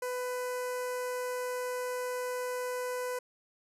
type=tone with notch filter; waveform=sawtooth; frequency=499.1 Hz; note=B4; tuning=18 cents sharp; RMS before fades=-35 dBFS; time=0.02-3.19 s; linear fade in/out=5 ms; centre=3500 Hz; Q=0.97; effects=resampled to 32000 Hz